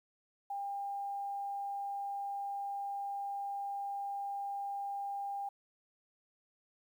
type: tone with quantisation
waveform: sine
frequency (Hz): 800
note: G5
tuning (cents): +35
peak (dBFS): -36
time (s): 0.5-5.49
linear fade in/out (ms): 5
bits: 11
effects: none